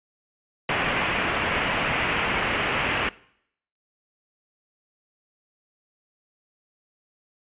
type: low-pass noise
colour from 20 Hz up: white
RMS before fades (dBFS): -25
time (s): 0.69-3.09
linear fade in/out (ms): 2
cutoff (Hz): 2900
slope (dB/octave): 48
effects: noise-tail reverb RT60 0.7 s tail -21 dB re dry + resampled to 8000 Hz